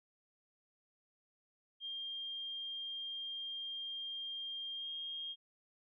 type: tone with pitch glide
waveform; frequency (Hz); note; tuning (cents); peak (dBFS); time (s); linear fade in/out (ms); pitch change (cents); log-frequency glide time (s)
sine; 3204 to 3232; G7 to G#7; +37 to -48; -40; 1.8-5.36; 50; +15; 4.75-4.88
effects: none